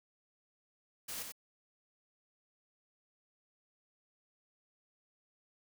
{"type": "noise with echo", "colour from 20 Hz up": "white", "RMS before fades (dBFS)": -42, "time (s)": [1.08, 1.23], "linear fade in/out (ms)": 10, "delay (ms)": 92, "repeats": 1, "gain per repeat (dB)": -4, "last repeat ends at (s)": 1.322, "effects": []}